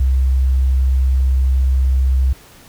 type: tone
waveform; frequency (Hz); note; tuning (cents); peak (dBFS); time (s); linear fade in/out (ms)
sine; 65.41; C2; 0; -11; 0-2.33; 5
effects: pink hiss -44 dBFS RMS until 2.68 s